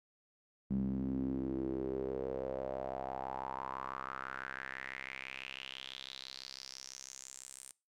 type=tone with band-pass filter sweep; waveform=sawtooth; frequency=66 Hz; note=C2; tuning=16 cents sharp; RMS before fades=-41 dBFS; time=0.7-7.72 s; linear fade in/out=10 ms; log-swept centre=200 to 9000 Hz; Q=5.1; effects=noise-tail reverb RT60 0.3 s tail -22 dB re dry